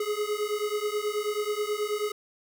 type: beating tone pair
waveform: square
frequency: 415 / 424.3 Hz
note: G#4 / G#4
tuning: -1 / +37 cents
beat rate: 9.3 Hz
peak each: -31 dBFS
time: 0-2.12 s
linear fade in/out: 5 ms
effects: none